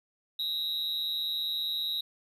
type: tone with amplitude modulation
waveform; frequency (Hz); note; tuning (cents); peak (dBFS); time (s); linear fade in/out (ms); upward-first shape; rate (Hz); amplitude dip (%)
triangle; 3835; A#7; +48; -24; 0.39-2.01; 5; sine; 160; 90
effects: none